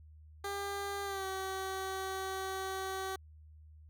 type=tone with pitch glide; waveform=15% pulse; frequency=400 to 381.9 Hz; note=G4 to G4; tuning=+35 to -45 cents; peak=-30 dBFS; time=0.44-3.16 s; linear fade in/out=5 ms; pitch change=-80 cents; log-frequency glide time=1.04-1.26 s; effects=added 77 Hz sine -53 dBFS peak until 3.89 s